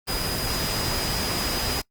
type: tone in noise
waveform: sine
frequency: 4947 Hz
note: D#8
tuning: 11 cents flat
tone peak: -30 dBFS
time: 0.07-1.82 s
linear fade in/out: 20 ms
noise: pink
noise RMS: -27 dBFS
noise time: 0.07-1.82 s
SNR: -6 dB
effects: noise-tail reverb RT60 0.1 s tail -23 dB re dry + Opus 24 kbps